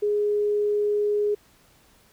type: tone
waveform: sine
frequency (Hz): 415.3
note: G#4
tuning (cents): 0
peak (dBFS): -20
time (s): 0.02-1.35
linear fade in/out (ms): 10
effects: pink hiss -58 dBFS RMS until 2.12 s